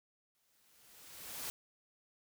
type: noise with exponential growth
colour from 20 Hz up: white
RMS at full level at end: -40 dBFS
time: 0.35-1.5 s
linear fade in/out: 0 ms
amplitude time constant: 250 ms
effects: none